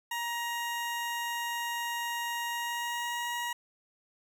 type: tone with pitch glide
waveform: 20% pulse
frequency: 944 to 954.4 Hz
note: A#5 to A#5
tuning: +22 to +41 cents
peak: -27 dBFS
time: 0.11-3.53 s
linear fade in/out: 5 ms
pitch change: +19 cents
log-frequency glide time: 2.49-3.32 s
effects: none